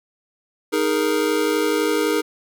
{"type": "chord", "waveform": "square", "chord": "D# suspended fourth", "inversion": "none", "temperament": "just", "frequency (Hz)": [311.1, 414.8, 466.7], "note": ["D#4", "G#4", "A#4"], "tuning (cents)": [0, -2, 2], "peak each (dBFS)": -23, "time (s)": [0.72, 2.22], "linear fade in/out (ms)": 20, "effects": []}